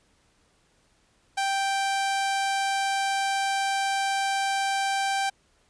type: tone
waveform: sawtooth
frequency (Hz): 784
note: G5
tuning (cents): 0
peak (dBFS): -20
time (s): 1.37-5.3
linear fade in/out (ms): 10
effects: pink hiss -65 dBFS RMS until 5.69 s + resampled to 22050 Hz